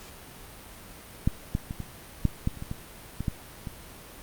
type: clicks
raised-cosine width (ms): 5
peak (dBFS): -9 / -13 / -21 / -21 / -9 / -12 / -28 / -22 / -19 / -18 / -14 / -22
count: 12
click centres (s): 1.275 / 1.551 / 1.709 / 1.803 / 2.253 / 2.474 / 2.573 / 2.624 / 2.714 / 3.206 / 3.282 / 3.672
effects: pink hiss -46 dBFS RMS until 4.22 s + Opus 48 kbps